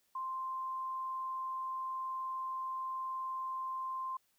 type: tone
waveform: sine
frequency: 1046.5 Hz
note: C6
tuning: in tune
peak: -36 dBFS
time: 0.15-4.17 s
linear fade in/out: 5 ms
effects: white hiss -75 dBFS RMS until 4.38 s